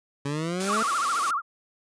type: exponential sweep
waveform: 20% pulse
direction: up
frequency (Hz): 138.59 to 226.1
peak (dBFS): -22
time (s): 0.25-0.83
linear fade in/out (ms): 5
type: high-pass noise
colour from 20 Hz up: white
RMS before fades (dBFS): -32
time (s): 0.6-1.31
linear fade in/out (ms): 5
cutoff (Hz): 220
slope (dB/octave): 24
type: tone with vibrato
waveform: sine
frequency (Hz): 1244.5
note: D#6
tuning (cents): 0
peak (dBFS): -23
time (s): 0.66-1.42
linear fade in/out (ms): 50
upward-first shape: sine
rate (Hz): 14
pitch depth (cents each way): 210
effects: resampled to 22050 Hz